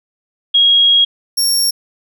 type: tone pair in turn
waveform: sine / 25% pulse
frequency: 3287 / 5517 Hz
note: G#7 / F8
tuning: -19 / -22 cents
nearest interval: major sixth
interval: 897 cents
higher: second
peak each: -7 dBFS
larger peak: neither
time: 0.54-1.05 / 1.37-1.71 s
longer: first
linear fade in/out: 10 ms
effects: none